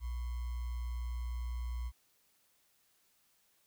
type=tone with sample-and-hold; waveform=sine; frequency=60.1 Hz; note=B1; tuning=46 cents flat; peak=-35 dBFS; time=0-1.92 s; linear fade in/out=50 ms; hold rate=1050 Hz; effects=white hiss -72 dBFS RMS until 3.66 s